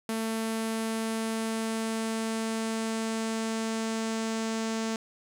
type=tone with low-pass filter sweep; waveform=sawtooth; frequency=223.4 Hz; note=A3; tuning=27 cents sharp; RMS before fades=-31 dBFS; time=0.09-4.96 s; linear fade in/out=2 ms; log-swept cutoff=11000 to 7200 Hz; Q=2; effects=9-bit